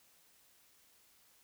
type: silence
effects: white hiss -67 dBFS RMS until 1.43 s